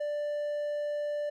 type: tone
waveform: triangle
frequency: 589 Hz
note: D5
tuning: 5 cents sharp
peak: -28 dBFS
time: 0-1.3 s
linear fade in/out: 10 ms
effects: none